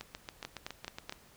two click trains, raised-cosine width 0.2 ms, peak -21 / -23 dBFS, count 4 / 9, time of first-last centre 0.45-1.095 / 0.01-1.124 s, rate 4.65 / 7.18 Hz, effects pink hiss -60 dBFS RMS until 1.36 s

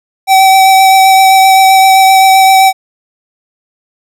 square tone with vibrato, 767 Hz, G5, 38 cents flat, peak -3 dBFS, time 0.27-2.73 s, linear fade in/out 50 ms, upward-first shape triangle, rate 7.7 Hz, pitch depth 15 cents each way, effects none

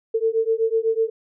sine beating tone pair, 445.1 / 453.1 Hz, A4 / A#4, +20 / -49 cents, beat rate 8 Hz, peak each -21 dBFS, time 0.14-1.1 s, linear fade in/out 10 ms, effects none

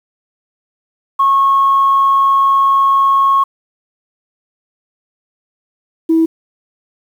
sine tone pair in turn, 1094 / 325.2 Hz, C#6 / E4, -23 / -23 cents, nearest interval octave + major sixth, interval 2100 cents, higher first, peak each -7 dBFS, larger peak neither, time 1.19-3.44 / 6.09-6.26 s, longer first, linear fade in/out 10 ms, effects tanh soft clip ceiling -3 dBFS + 7-bit

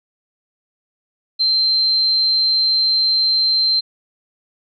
sine tone, 4127 Hz, C8, 25 cents flat, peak -13 dBFS, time 1.39-3.81 s, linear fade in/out 20 ms, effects none

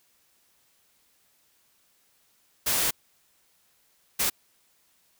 white noise bursts at uneven times, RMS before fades -25 dBFS, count 2, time 2.66-2.91 / 4.19-4.3 s, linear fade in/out 10 ms, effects white hiss -66 dBFS RMS until 5.19 s

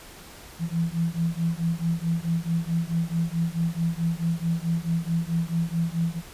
sine beating tone pair, 164.81 / 169.41 Hz, E3 / E3, 0 / +48 cents, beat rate 4.6 Hz, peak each -26 dBFS, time 0.59-6.22 s, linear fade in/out 50 ms, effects pink hiss -45 dBFS RMS until 6.33 s + resampled to 32000 Hz

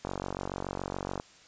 click train, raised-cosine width 1 ms, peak -19 dBFS, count 55, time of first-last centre 0.05-1.199 s, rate 47 Hz, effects white hiss -56 dBFS RMS until 1.47 s + resampled to 16000 Hz

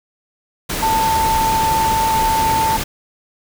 sine tone in noise, 890 Hz, A5, 20 cents sharp, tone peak -14 dBFS, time 0.82-2.77 s, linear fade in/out 10 ms, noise pink, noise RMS -22 dBFS, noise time 0.69-2.84 s, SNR +5 dB, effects none

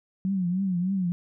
sine tone with vibrato, 184.8 Hz, F#3, 2 cents flat, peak -23 dBFS, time 0.25-1.12 s, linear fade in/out 0 ms, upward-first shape triangle, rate 3.3 Hz, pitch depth 130 cents each way, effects none

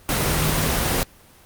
sine tone in noise, 155.56 Hz, D#3, in tune, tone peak -26 dBFS, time 0.26-0.69 s, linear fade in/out 0 ms, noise pink, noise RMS -21 dBFS, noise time 0.09-1.03 s, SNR -8 dB, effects pink hiss -50 dBFS RMS until 1.45 s + Opus 24 kbps

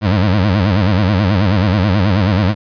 25% pulse tone with vibrato, 98 Hz, G2, in tune, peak -7 dBFS, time 0.01-2.55 s, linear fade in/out 50 ms, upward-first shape sine, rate 9.3 Hz, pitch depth 180 cents each way, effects resampled to 11025 Hz

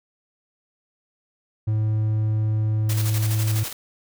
triangle tone, 108.2 Hz, A2, 29 cents flat, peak -17 dBFS, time 1.67-3.64 s, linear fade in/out 10 ms
white noise with tremolo, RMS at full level -30 dBFS, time 2.89-3.73 s, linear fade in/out 5 ms, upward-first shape square, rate 12 Hz, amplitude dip 50%
effects none

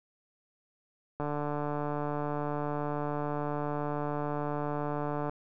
click train, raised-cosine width 1 ms, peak -20 dBFS, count 603, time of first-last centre 1.2-5.295 s, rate 147 Hz, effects none

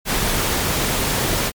pink noise, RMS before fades -20 dBFS, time 0.05-1.52 s, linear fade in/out 50 ms, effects MP3 96 kbps

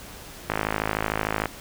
click train, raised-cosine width 0.5 ms, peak -8 dBFS, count 52, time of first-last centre 0.5-1.457 s, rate 53.3 Hz, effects pink hiss -42 dBFS RMS until 1.6 s

